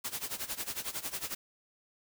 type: noise with tremolo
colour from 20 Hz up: white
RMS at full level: -35 dBFS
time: 0.04-1.35 s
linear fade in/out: 10 ms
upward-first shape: sine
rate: 11 Hz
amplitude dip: 85%
effects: none

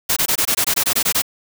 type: noise bursts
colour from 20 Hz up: white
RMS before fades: -17 dBFS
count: 12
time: 0.09-1.221 s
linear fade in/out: 10 ms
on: 75 ms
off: 21 ms
effects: none

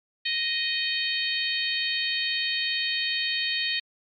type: harmonic tone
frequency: 622.3 Hz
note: D#5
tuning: in tune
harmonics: 3 / 4 / 5 / 6 / 7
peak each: -31 / -31 / -31 / -31 / -31 dBFS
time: 0.25-3.8 s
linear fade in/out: 10 ms
effects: MP3 48 kbps

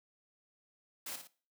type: noise with echo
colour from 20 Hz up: white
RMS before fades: -42 dBFS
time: 1.06-1.16 s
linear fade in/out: 5 ms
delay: 57 ms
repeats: 2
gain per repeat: -7 dB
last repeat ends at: 1.274 s
effects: noise-tail reverb RT60 0.4 s tail -19 dB re dry + high-pass 150 Hz 12 dB/octave

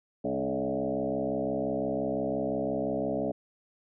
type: tone with frequency modulation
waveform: sine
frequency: 425.3 Hz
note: G#4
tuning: 41 cents sharp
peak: -27 dBFS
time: 0.24-3.32 s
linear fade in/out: 10 ms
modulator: 65.8 Hz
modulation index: 3.7
effects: none

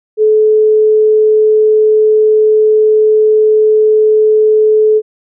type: tone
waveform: sine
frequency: 430.9 Hz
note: A4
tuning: 36 cents flat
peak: -5 dBFS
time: 0.17-5.02 s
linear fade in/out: 50 ms
effects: none

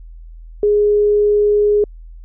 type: tone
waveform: sine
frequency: 415.3 Hz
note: G#4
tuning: in tune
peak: -10 dBFS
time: 0.63-1.84 s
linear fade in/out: 2 ms
effects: added 41 Hz sine -33 dBFS peak until 2.24 s

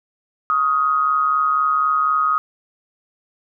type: tone with amplitude modulation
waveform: sine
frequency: 1253 Hz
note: D#6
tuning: 12 cents sharp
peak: -12 dBFS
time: 0.5-2.38 s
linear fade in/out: 0 ms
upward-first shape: sine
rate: 144 Hz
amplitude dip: 60%
effects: none

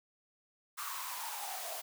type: noise with high-pass filter sweep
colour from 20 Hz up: white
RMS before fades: -41 dBFS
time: 0.77-1.82 s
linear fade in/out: 20 ms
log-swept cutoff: 1200 to 630 Hz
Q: 7
effects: none

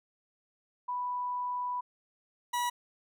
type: tone pair in turn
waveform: sine / 40% pulse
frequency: 987.8 / 970.3 Hz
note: B5 / B5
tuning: 0 / -31 cents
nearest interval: unison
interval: 31 cents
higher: first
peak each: -31 / -28 dBFS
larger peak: second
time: 0.88-1.81 / 2.53-2.7 s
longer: first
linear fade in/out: 10 ms
effects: none

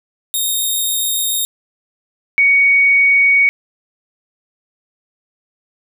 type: tone pair in turn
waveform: 10% pulse / sine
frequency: 3707 / 2238 Hz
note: A#7 / C#7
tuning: -10 / +16 cents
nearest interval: major sixth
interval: 874 cents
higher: first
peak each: -8 dBFS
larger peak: neither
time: 0.34-1.45 / 2.38-3.49 s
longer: neither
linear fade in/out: 0 ms
effects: none

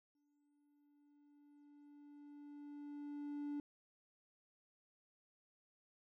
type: tone with exponential growth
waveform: triangle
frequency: 290.5 Hz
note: D4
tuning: 19 cents flat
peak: -37 dBFS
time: 0.15-3.6 s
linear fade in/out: 2 ms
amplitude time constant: 750 ms
effects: tanh soft clip ceiling -33 dBFS

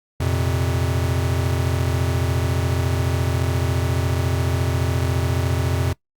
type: chord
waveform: square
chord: F suspended fourth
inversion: none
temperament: equal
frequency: 87.31 / 116.54 / 130.81 Hz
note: F2 / Bb2 / C3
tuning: 0 / 0 / 0 cents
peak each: -22 / -26 / -25 dBFS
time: 0.2-5.93 s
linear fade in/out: 5 ms
effects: noise-tail reverb RT60 0.1 s tail -21 dB re dry + Opus 48 kbps

